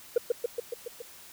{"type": "tone with echo", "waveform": "sine", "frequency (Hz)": 477.2, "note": "A#4", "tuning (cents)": 41, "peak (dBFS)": -17, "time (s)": [0.16, 0.18], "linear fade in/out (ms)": 5, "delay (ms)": 140, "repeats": 6, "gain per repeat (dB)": -3, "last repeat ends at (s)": 1.02, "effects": ["tanh soft clip ceiling -17 dBFS", "white hiss -50 dBFS RMS until 1.32 s"]}